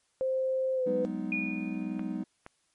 sine tone with pitch glide, 523.3 to 501.4 Hz, C5 to B4, 0 to +26 cents, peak -26 dBFS, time 0.21-1.05 s, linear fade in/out 0 ms, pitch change -74 cents, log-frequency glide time 0.75-0.88 s
triangle chord, G# minor seventh, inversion third, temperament just, 186.89 / 207.7 / 249.2 / 311.5 Hz, F#3 / G#3 / B3 / D#4, +18 / 0 / +16 / +2 cents, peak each -35 dBFS, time 0.86-2.24 s, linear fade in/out 10 ms
sine tone with exponential decay, 2447 Hz, D#7, 29 cents flat, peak -27 dBFS, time 1.32-2.15 s, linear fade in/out 2 ms, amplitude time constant 180 ms
clicks, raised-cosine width 0.5 ms, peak -28 dBFS, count 2, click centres 1.994 / 2.464 s
effects white hiss -72 dBFS RMS until 2.74 s + MP3 48 kbps

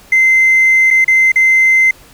triangle tone with dropouts, 2072 Hz, C7, 17 cents flat, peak -3 dBFS, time 0.12-1.91 s, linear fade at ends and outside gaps 5 ms, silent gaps 0.905-0.909 / 1.045-1.079 / 1.319-1.358 s, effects tanh soft clip ceiling -3 dBFS + pink hiss -42 dBFS RMS until 2.13 s

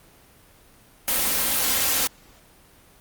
white noise with comb filter, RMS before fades -22 dBFS, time 1.08-2.07 s, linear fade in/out 0 ms, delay 3.8 ms, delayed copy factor +0.5, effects pink hiss -53 dBFS RMS until 3 s + Opus 32 kbps

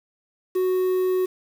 triangle tone with quantisation, 369.8 Hz, F#4, 1 cent flat, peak -17 dBFS, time 0.55-1.26 s, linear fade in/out 10 ms, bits 7, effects none

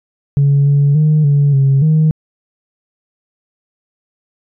sine tone with pitch steps, 141 / 142.4 / 153.2 / 143 / 136.6 / 156.2 Hz, C#3 / C#3 / D#3 / D3 / C#3 / D#3, +30 / +47 / -27 / -46 / -25 / +7 cents, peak -6 dBFS, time 0.37-2.11 s, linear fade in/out 0 ms, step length 290 ms, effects tanh soft clip ceiling -5 dBFS

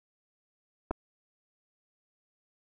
clicks, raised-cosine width 1 ms, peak -18 dBFS, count 2, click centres 0.909 / 0.912 s, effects none

